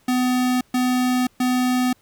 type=tone bursts; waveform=square; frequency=251.4 Hz; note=B3; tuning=31 cents sharp; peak=-18 dBFS; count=3; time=0.08-1.93 s; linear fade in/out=5 ms; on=530 ms; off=130 ms; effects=pink hiss -59 dBFS RMS until 2.01 s